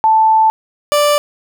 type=tone pair in turn; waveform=sine / 30% pulse; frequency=880 / 587.3 Hz; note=A5 / D5; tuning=0 / 0 cents; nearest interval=perfect fifth; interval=700 cents; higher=first; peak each=-7 dBFS; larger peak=neither; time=0.04-0.5 / 0.92-1.18 s; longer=first; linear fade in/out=0 ms; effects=none